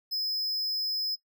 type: tone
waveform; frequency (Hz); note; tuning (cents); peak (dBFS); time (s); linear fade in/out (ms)
square; 5100; D#8; +42; -28; 0.11-1.16; 20
effects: noise-tail reverb RT60 0.1 s tail -17 dB re dry